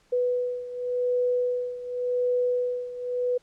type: beating tone pair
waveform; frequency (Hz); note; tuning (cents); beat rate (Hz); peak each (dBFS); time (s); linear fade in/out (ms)
sine; 493.9 / 494.79; B4 / B4; 0 / +3; 0.89; -25 / -29; 0.12-3.38; 10
effects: pink hiss -63 dBFS RMS until 3.42 s + low-pass 8000 Hz 12 dB/octave